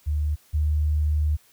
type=tone pair in turn; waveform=sine; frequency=74.9 / 75.64 Hz; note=D2 / D#2; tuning=+35 / -48 cents; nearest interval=unison; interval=17 cents; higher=second; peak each=-21 / -19 dBFS; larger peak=second; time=0.06-0.36 / 0.53-1.37 s; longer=second; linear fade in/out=20 ms; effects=white hiss -58 dBFS RMS until 1.52 s